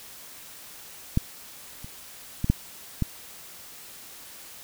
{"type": "clicks", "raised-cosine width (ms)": 5, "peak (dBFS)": [-8, -27, -13, -6, -11], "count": 5, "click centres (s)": [1.174, 1.845, 2.444, 2.5, 3.023], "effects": ["white hiss -45 dBFS RMS until 4.63 s"]}